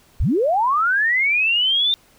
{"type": "linear sweep", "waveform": "sine", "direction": "up", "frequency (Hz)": [31.54, 3628], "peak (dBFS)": -15, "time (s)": [0.2, 1.94], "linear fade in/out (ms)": 0, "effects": ["pink hiss -54 dBFS RMS until 2.18 s"]}